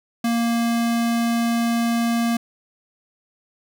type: tone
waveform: square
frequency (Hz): 233.1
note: A#3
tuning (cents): 0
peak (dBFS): -19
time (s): 0.24-2.37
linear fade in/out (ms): 5
effects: none